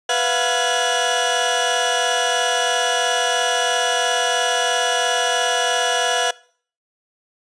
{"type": "tone cluster", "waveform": "30% pulse", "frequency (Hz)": [494.2, 681, 724, 1684, 2936], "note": ["B4", "F5", "F#5", "G#6", "F#7"], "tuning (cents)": [1, -44, -38, 24, -14], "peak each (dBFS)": -21, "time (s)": [0.09, 6.31], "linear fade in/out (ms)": 5, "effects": ["noise-tail reverb RT60 0.5 s tail -22 dB re dry", "resampled to 22050 Hz"]}